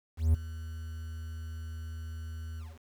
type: tone with ADSR envelope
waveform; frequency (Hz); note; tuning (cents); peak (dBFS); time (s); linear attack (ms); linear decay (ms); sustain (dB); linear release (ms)
triangle; 80.1; E2; -49; -17; 0.17-2.8; 170; 9; -18; 210
effects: 9-bit